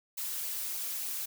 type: noise with flanger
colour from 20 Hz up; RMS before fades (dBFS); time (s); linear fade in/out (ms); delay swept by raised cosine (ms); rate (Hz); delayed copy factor
blue; -36; 0.17-1.26; 10; 0.54 to 4.54; 3.4; -0.6
effects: none